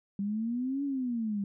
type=exponential two-way sweep; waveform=sine; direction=up then down; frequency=196 to 285.5 to 196 Hz; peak=-29 dBFS; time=0.19-1.44 s; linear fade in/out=2 ms; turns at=0.84 s; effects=none